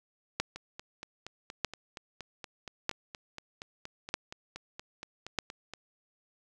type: two click trains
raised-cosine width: 0.2 ms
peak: -11 / -24 dBFS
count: 5 / 23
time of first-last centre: 0.4-5.388 / 0.56-5.736 s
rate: 0.802 / 4.25 Hz
effects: none